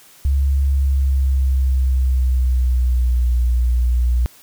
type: tone with pitch glide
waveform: sine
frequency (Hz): 68.8 to 60.59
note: C#2 to B1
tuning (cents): -12 to -32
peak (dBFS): -13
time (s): 0.25-4.26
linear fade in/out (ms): 0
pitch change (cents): -220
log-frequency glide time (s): 0.68-3.34
effects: white hiss -47 dBFS RMS until 4.42 s